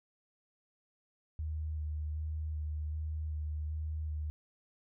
sine tone with vibrato, 76.9 Hz, D#2, 20 cents flat, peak -34 dBFS, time 1.39-4.3 s, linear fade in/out 0 ms, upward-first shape square, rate 1.3 Hz, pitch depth 16 cents each way, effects none

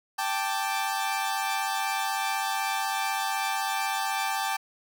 sawtooth chord, G suspended second, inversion none, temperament equal, 784 / 880 / 1174.7 Hz, G5 / A5 / D6, 0 / 0 / 0 cents, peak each -26 / -27 / -30 dBFS, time 0.18-4.57 s, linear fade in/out 10 ms, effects none

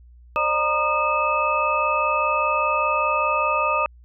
sine tone cluster, 539 / 604 / 934 / 1222 / 2595 Hz, C#5 / D5 / A#5 / D#6 / E7, -49 / +48 / +3 / -32 / -28 cents, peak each -30 / -26 / -26 / -21 / -26 dBFS, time 0.36-3.86 s, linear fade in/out 0 ms, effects added 60 Hz sine -45 dBFS peak until 4.04 s

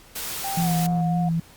white noise, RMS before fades -31 dBFS, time 0.15-0.87 s, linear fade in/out 10 ms
sine tone with pitch glide, 784 to 718.9 Hz, G5 to F5, 0 to +50 cents, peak -27 dBFS, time 0.44-1.29 s, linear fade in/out 5 ms, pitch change -150 cents, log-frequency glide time 0.61-0.69 s
click train, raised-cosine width 1 ms, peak -30 dBFS, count 61, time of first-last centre 0.53-1.006 s, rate 126 Hz
sine tone with vibrato, 167.6 Hz, E3, 29 cents sharp, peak -20 dBFS, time 0.57-1.4 s, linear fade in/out 5 ms, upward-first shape sine, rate 3.6 Hz, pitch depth 27 cents each way
effects pink hiss -50 dBFS RMS until 1.56 s + Opus 48 kbps

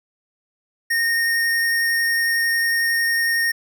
square tone with vibrato, 1846 Hz, A#6, 17 cents flat, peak -18 dBFS, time 0.9-3.52 s, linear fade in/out 10 ms, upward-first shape sine, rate 11 Hz, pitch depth 8 cents each way, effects none

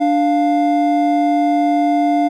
triangle tone pair together, 293.7 / 698.5 Hz, D4 / F5, 0 / 0 cents, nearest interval octave + minor third, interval 1500 cents, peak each -13 dBFS, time 0-2.29 s, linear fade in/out 20 ms, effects none

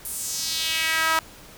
sawtooth tone with high-pass filter sweep, 322 Hz, E4, 41 cents flat, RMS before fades -25 dBFS, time 0.05-1.19 s, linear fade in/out 0 ms, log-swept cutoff 11000 to 1100 Hz, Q 2.1, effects pink hiss -46 dBFS RMS until 1.57 s

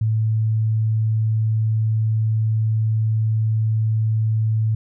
sine tone, 110 Hz, A2, in tune, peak -16 dBFS, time 0.01-4.75 s, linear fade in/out 5 ms, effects none

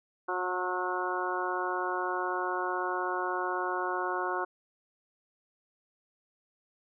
harmonic tone with a mistuned harmonic, 181.6 Hz, F#3, 32 cents flat, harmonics 2 / 3 / 4 / 5 / 6 / 7 / 8, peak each -35 / -40 / -37 / -37 / -35 / -39 / -37 dBFS, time 0.28-4.45 s, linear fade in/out 10 ms, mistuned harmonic 7, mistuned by +38 cents, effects none

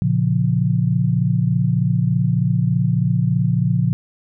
sine chord, Bb minor, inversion none, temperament just, 116.54 / 139.85 / 174.81 Hz, Bb2 / Db3 / F3, 0 / +16 / +2 cents, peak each -19 dBFS, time 0.02-3.93 s, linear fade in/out 0 ms, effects none

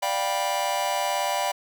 45% pulse chord, G dominant seventh, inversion second, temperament just, 588 / 705.6 / 784 / 980 Hz, D5 / F5 / G5 / B5, +2 / +18 / 0 / -14 cents, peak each -30 / -30 / -29 / -29 dBFS, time 0.02-1.52 s, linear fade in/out 10 ms, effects none

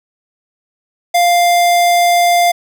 square tone, 698.5 Hz, F5, in tune, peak -9 dBFS, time 1.14-2.52 s, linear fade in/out 10 ms, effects none

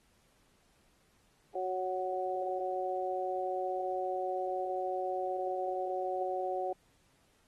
harmonic tone, 185 Hz, F#3, in tune, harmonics 2 / 3 / 4, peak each -37 / -37 / -35 dBFS, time 1.55-6.73 s, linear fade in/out 5 ms, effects pink hiss -70 dBFS RMS until 7.47 s + AAC 32 kbps

